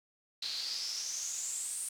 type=noise with band-pass filter sweep; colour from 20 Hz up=pink; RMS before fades=-38 dBFS; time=0.42-1.89 s; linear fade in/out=5 ms; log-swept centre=4100 to 9100 Hz; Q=7.3; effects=none